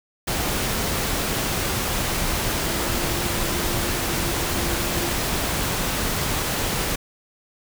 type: tone in noise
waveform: sine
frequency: 346.6 Hz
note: F4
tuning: 13 cents flat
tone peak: -33 dBFS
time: 2.65-5.12 s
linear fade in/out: 10 ms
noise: pink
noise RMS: -24 dBFS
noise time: 0.27-6.96 s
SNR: -12 dB
effects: none